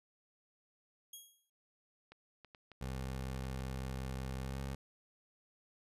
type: tone with exponential decay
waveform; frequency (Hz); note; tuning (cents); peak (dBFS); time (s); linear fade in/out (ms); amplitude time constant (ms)
5% pulse; 3284; G#7; -20; -36; 1.13-1.5; 5; 79
type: clicks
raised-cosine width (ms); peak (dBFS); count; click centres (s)
0.3; -38; 7; 2.12 / 2.447 / 2.548 / 2.717 / 3.365 / 3.445 / 3.6
type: tone with pitch glide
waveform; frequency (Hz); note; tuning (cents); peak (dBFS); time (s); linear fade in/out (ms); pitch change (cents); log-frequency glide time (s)
20% pulse; 65.41 to 67.29; C2 to C2; 0 to +49; -34; 2.81-4.75; 5; +49; 4.42-4.59
effects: resampled to 32000 Hz